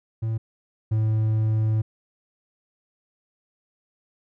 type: tone pair in turn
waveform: triangle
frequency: 111.7 / 109.34 Hz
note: A2 / A2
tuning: +27 / -10 cents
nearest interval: unison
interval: 37 cents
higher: first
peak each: -21 / -17 dBFS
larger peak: second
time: 0.22-0.38 / 0.91-1.82 s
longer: second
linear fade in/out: 10 ms
effects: none